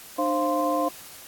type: tone cluster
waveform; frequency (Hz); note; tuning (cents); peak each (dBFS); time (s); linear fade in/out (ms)
sine; 300.9 / 529 / 695 / 1042; D4 / C5 / F5 / C6; +42 / +19 / -9 / -7; -27; 0.18-0.89; 10
effects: white hiss -44 dBFS RMS until 1.27 s + AAC 64 kbps